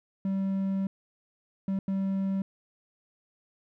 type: tone bursts at uneven times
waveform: triangle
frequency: 193.5 Hz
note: G3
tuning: 22 cents flat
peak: -24 dBFS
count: 3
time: 0.25-0.87 / 1.68-1.79 / 1.88-2.42 s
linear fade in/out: 2 ms
effects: none